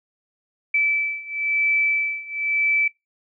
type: beating tone pair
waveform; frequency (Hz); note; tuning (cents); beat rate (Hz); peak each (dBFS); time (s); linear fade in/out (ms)
sine; 2314 / 2314.99; D7 / D7; -26 / -25; 0.99; -23 / -21; 0.74-2.88; 5
effects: noise-tail reverb RT60 0.2 s tail -24 dB re dry